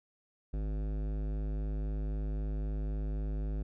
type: tone with hard clipping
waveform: sine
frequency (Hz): 51.91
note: G#1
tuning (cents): 0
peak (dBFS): -34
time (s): 0.53-3.63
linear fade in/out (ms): 10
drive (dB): 16
effects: none